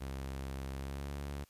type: tone with pitch glide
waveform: sawtooth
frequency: 67.3 to 70.73 Hz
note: C2 to C#2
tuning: +49 to +35 cents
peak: -35 dBFS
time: 0-1.45 s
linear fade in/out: 20 ms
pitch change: +86 cents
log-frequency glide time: 0.75-1.12 s
effects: white hiss -68 dBFS RMS until 1.49 s + resampled to 32000 Hz